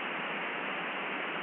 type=band-pass noise; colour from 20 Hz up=white; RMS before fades=-36 dBFS; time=0-1.42 s; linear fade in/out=0 ms; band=160 to 2900 Hz; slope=96 dB/octave; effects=none